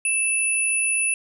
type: tone pair together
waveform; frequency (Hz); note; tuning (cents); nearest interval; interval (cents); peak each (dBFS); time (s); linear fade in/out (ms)
sine; 2637 / 9956; E7 / D#9; 0 / 0; octave + major seventh; 2300; -22; 0.05-1.14; 2
effects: none